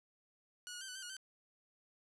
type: tone with pitch steps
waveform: 10% pulse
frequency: 1459 / 1447 / 1558 / 1491 / 1556 / 1445 / 1542 Hz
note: F#6 / F#6 / G6 / F#6 / G6 / F#6 / G6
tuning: -25 / -39 / -11 / +13 / -13 / -41 / -29 cents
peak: -36 dBFS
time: 0.67-1.167 s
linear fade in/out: 0 ms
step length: 71 ms
effects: low-pass 11000 Hz 12 dB/octave